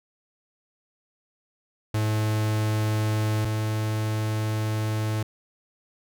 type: tone pair in turn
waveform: 45% pulse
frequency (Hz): 107.7 / 108.39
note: A2 / A2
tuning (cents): -37 / -26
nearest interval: unison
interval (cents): 11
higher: second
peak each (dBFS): -22 / -24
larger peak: first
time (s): 1.94-3.45 / 3.45-5.23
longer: second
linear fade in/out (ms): 5
effects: none